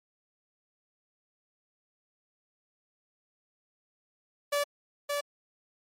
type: tone with echo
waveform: sawtooth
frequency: 577 Hz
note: D5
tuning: 31 cents flat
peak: -22 dBFS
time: 4.52-4.64 s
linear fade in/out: 10 ms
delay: 570 ms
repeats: 1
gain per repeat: -3 dB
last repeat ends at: 5.21 s
effects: MP3 64 kbps